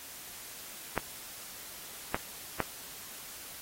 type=clicks; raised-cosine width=0.5 ms; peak=-13 dBFS; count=3; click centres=0.977 / 2.145 / 2.603 s; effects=white hiss -46 dBFS RMS until 3.61 s + AAC 48 kbps